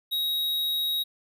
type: tone with amplitude modulation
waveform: square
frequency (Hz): 3800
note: A#7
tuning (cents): +33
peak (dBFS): -24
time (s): 0.11-1.04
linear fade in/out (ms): 20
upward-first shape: sine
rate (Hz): 154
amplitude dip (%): 30
effects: none